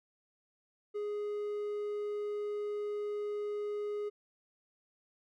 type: tone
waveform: triangle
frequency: 415.4 Hz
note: G#4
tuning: in tune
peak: -32 dBFS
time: 0.94-4.1 s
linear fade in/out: 20 ms
effects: none